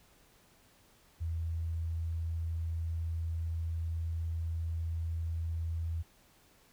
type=tone; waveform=sine; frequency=82.41 Hz; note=E2; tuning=in tune; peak=-32 dBFS; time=1.2-6.03 s; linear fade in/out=20 ms; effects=pink hiss -64 dBFS RMS until 6.72 s

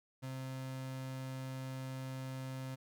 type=tone; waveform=35% pulse; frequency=131.4 Hz; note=C3; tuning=8 cents sharp; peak=-39 dBFS; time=0.22-2.76 s; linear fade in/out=20 ms; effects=none

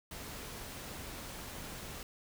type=noise; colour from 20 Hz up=pink; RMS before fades=-45 dBFS; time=0.11-2.03 s; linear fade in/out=2 ms; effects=none

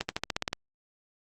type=accelerating click train; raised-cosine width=0.2 ms; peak=-11 dBFS; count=9; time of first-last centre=0.01-0.531 s; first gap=80 ms; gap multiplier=0.94; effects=Opus 32 kbps

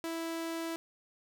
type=tone; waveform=sawtooth; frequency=329.6 Hz; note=E4; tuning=in tune; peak=-31 dBFS; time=0.04-0.76 s; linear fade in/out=0 ms; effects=none

